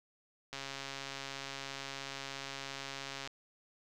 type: click train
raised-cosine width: 0.2 ms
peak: -24 dBFS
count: 377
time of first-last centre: 0.53-3.275 s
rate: 137 Hz
effects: none